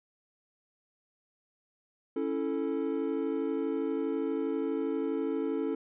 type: chord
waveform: triangle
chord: A major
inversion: first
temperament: equal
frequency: 277.2 / 329.6 / 440 Hz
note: C#4 / E4 / A4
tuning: 0 / 0 / 0 cents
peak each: -31 / -32 / -31 dBFS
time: 2.16-5.75 s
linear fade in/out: 5 ms
effects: resampled to 8000 Hz